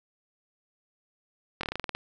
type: slowing click train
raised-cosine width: 0.3 ms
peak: -15 dBFS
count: 10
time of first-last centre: 1.61-1.95 s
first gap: 23 ms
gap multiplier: 1.12
effects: none